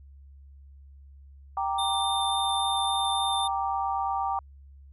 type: chord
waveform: sine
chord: G minor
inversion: none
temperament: equal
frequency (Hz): 784 / 932.3 / 1174.7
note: G5 / Bb5 / D6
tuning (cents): 0 / 0 / 0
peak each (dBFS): -28 / -31 / -32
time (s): 1.57-4.39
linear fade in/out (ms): 2
type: tone with vibrato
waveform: square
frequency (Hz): 3600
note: A7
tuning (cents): +39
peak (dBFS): -29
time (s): 1.78-3.48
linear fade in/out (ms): 10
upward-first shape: sine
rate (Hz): 3.6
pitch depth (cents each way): 8
effects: added 69 Hz sine -47 dBFS peak until 4.92 s + resampled to 32000 Hz